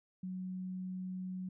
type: tone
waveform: sine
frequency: 185 Hz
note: F#3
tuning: in tune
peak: -38 dBFS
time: 0.23-1.49 s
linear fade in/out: 5 ms
effects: none